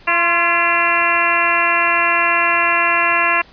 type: harmonic tone with a mistuned harmonic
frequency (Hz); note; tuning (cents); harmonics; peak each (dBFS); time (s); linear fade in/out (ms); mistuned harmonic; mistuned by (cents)
341; F4; -41; 1 / 2 / 3 / 4 / 5 / 6 / 7 / 8; -30 / -23 / -18 / -23 / -20 / -22 / -21 / -19; 0.07-3.42; 10; 3; +41
effects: pink hiss -45 dBFS RMS until 3.52 s + resampled to 11025 Hz